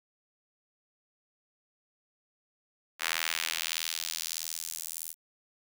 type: tone with high-pass filter sweep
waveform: sawtooth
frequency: 81.6 Hz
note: E2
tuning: 17 cents flat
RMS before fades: -35 dBFS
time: 2.99-5.15 s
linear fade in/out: 50 ms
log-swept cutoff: 1700 to 10000 Hz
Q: 1.1
effects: none